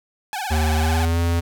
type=tone with vibrato; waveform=sawtooth; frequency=801 Hz; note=G5; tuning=37 cents sharp; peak=-21 dBFS; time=0.33-1.05 s; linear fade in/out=0 ms; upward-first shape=triangle; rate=18 Hz; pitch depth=180 cents each way
type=tone with pitch glide; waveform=square; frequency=77.78 to 84.82 Hz; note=D#2 to E2; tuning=0 to +50 cents; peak=-18 dBFS; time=0.5-1.41 s; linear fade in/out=20 ms; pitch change=+150 cents; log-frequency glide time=0.77-1.2 s
effects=none